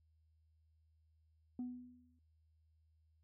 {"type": "tone with exponential decay", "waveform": "sine", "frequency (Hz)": 248, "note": "B3", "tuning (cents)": 7, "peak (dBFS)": -36, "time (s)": [1.59, 2.19], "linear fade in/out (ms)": 2, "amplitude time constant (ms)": 130, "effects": ["tanh soft clip ceiling -37 dBFS", "added 79 Hz sine -70 dBFS peak until 3.23 s"]}